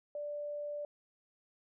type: tone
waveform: sine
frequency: 587 Hz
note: D5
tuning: 1 cent flat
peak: -37 dBFS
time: 0.15-0.85 s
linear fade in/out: 2 ms
effects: none